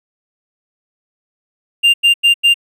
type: tone bursts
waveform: triangle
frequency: 2794 Hz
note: F7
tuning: in tune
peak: -5 dBFS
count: 4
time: 1.83-2.543 s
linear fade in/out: 20 ms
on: 110 ms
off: 91 ms
effects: none